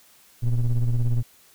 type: ring-modulated tone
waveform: triangle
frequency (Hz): 63.6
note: C2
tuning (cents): -48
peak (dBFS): -13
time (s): 0.42-1.23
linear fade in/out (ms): 20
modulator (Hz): 55.1
effects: white hiss -55 dBFS RMS until 1.54 s